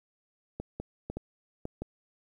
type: clicks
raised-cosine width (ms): 2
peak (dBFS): -22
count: 6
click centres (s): 0.6 / 0.8 / 1.1 / 1.17 / 1.654 / 1.82
effects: 10-bit